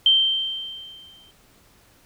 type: tone with exponential decay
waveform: sine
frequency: 3132 Hz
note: G7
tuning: 2 cents flat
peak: -11 dBFS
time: 0.06-1.31 s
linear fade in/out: 2 ms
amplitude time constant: 270 ms
effects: pink hiss -56 dBFS RMS until 2.05 s